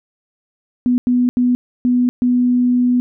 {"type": "tone bursts at uneven times", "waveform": "sine", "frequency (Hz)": 246.9, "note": "B3", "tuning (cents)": 0, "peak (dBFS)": -11, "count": 5, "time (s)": [[0.86, 0.98], [1.07, 1.29], [1.37, 1.55], [1.85, 2.09], [2.22, 3]], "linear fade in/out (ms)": 0, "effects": []}